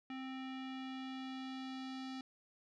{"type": "tone with low-pass filter sweep", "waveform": "square", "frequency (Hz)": 262.4, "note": "C4", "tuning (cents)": 5, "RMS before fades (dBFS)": -45, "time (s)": [0.1, 2.21], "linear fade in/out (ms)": 2, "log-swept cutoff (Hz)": [2700, 4500], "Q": 2.2, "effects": []}